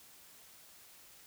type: silence
effects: white hiss -58 dBFS RMS until 1.26 s